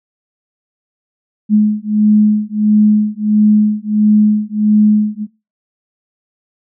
sine beating tone pair, 210.8 / 212.3 Hz, G#3 / G#3, +26 / +38 cents, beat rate 1.5 Hz, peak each -11 dBFS, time 1.49-5.27 s, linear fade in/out 50 ms, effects noise-tail reverb RT60 0.3 s tail -24 dB re dry

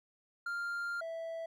triangle tone pair in turn, 1396.9 / 658.1 Hz, F6 / E5, 0 / -3 cents, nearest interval octave + minor second, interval 1303 cents, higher first, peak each -33 / -36 dBFS, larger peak first, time 0.46-1.01 / 1.01-1.46 s, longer first, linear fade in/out 5 ms, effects none

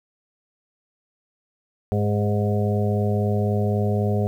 harmonic tone with a mistuned harmonic, 103.83 Hz, G#2, in tune, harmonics 1 / 2 / 4 / 5 / 6 / 7, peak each -21 / -25 / -27 / -31 / -32 / -33 dBFS, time 1.92-4.27 s, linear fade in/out 0 ms, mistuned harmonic 4, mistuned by -18 cents, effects 9-bit

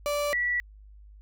35% pulse / sine tone pair in turn, 583 / 1949.1 Hz, D5 / B6, -13 / -23 cents, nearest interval octave + major sixth, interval 2090 cents, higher second, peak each -24 dBFS, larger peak neither, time 0.06-0.33 / 0.33-0.6 s, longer neither, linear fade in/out 0 ms, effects added 51 Hz sine -47 dBFS peak until 1.21 s

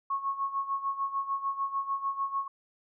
sine tone with tremolo, 1098 Hz, C#6, 17 cents flat, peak -26 dBFS, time 0.1-2.48 s, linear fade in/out 5 ms, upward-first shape sine, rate 6.7 Hz, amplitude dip 75%, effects none

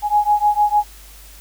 sine beating tone pair, 830.6 / 837.2 Hz, G#5 / G#5, 0 / +14 cents, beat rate 6.6 Hz, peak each -16 dBFS, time 0.02-0.84 s, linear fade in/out 50 ms, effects added 50 Hz sine -41 dBFS peak until 1.4 s + white hiss -44 dBFS RMS until 1.4 s

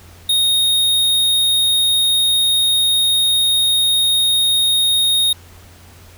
square tone, 3719 Hz, A#7, 5 cents flat, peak -13 dBFS, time 0.29-5.33 s, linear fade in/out 5 ms, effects added 87 Hz sine -42 dBFS peak until 6.17 s + pink hiss -45 dBFS RMS until 6.17 s

